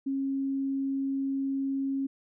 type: tone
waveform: sine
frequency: 271.9 Hz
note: C#4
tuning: 33 cents flat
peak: -27 dBFS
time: 0.06-2.07 s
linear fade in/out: 10 ms
effects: none